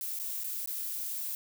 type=noise with dropouts; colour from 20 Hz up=violet; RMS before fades=-36 dBFS; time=0.01-1.35 s; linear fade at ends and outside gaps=1 ms; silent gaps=0.19-0.197 / 0.437-0.442 / 0.66-0.674 s; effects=none